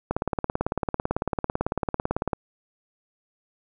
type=click train; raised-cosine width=1 ms; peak=-10 dBFS; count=41; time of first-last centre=0.11-2.332 s; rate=18 Hz; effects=none

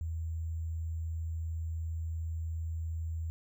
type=tone with sample-and-hold; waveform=sine; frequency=81.4 Hz; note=E2; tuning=21 cents flat; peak=-33 dBFS; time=0.01-3.3 s; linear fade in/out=0 ms; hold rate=7350 Hz; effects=none

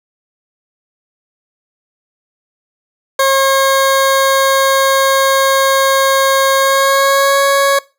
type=tone with pitch glide; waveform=20% pulse; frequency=540 to 554.5 Hz; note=C#5 to C#5; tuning=-45 to 0 cents; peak=-4 dBFS; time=3.19-7.79 s; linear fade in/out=5 ms; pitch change=+45 cents; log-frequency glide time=6.57-7.4 s; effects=noise-tail reverb RT60 0.3 s tail -22 dB re dry

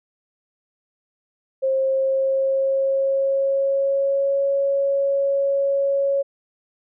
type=tone with pitch glide; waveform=sine; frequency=532 to 554.3 Hz; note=C5 to C#5; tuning=+29 to 0 cents; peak=-17 dBFS; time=1.62-6.23 s; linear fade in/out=20 ms; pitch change=+71 cents; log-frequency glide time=1.74-4.43 s; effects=none

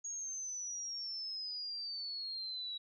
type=exponential sweep; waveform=sine; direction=down; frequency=6645 to 3867 Hz; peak=-39 dBFS; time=0.04-2.78 s; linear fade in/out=10 ms; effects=none

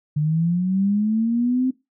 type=linear sweep; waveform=sine; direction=up; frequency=146.83 to 261.6 Hz; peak=-17 dBFS; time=0.16-1.71 s; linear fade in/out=10 ms; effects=noise-tail reverb RT60 0.2 s tail -18 dB re dry

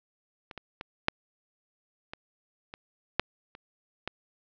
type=clicks; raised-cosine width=0.3 ms; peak=-26 / -23 / -21 / -6 / -22 / -24 / -6 / -29 / -16 dBFS; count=9; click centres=0.512 / 0.577 / 0.811 / 1.084 / 2.135 / 2.739 / 3.196 / 3.551 / 4.076 s; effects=low-pass 5000 Hz 12 dB/octave

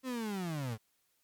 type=linear sweep; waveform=35% pulse; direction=down; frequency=265.5 to 103.83 Hz; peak=-33 dBFS; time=0.03-0.78 s; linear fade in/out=50 ms; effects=white hiss -75 dBFS RMS until 1.23 s + MP3 96 kbps

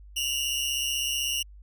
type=tone pair together; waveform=sawtooth; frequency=2783 / 2919 Hz; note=F7 / F#7; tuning=-7 / -24 cents; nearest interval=minor second; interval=83 cents; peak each=-26 / -26 dBFS; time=0.16-1.43 s; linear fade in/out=10 ms; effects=added 50 Hz sine -45 dBFS peak until 1.62 s

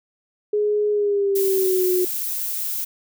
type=tone with pitch glide; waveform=sine; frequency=418.1 to 364 Hz; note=G#4 to F#4; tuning=+12 to -28 cents; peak=-17 dBFS; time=0.53-2.05 s; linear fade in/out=5 ms; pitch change=-240 cents; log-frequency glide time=0.91-1.91 s
type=noise; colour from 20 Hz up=violet; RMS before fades=-26 dBFS; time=1.35-2.85 s; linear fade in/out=10 ms
effects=none

